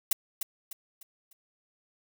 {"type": "noise with echo", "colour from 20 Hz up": "blue", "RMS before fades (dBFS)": -23, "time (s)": [0.11, 0.13], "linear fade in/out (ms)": 5, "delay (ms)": 300, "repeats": 4, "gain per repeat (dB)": -8, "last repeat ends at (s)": 1.33, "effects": []}